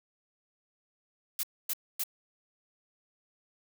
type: noise bursts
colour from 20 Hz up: blue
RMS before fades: -32 dBFS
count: 3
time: 1.39-2.036 s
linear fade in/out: 2 ms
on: 42 ms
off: 260 ms
effects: none